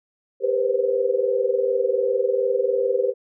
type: tone cluster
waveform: sine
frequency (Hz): 397.1 / 481.3 / 504 / 524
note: G4 / B4 / B4 / C5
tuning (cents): +22 / -45 / +35 / +2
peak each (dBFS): -24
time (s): 0.4-3.14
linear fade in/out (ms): 50
effects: none